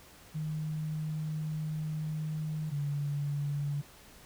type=tone pair in turn; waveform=sine; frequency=154.9 / 143.87 Hz; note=D#3 / D3; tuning=-7 / -35 cents; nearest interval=minor second; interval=128 cents; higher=first; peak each=-32 / -30 dBFS; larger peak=second; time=0.34-2.71 / 2.71-3.82 s; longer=first; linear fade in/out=20 ms; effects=pink hiss -55 dBFS RMS until 4.25 s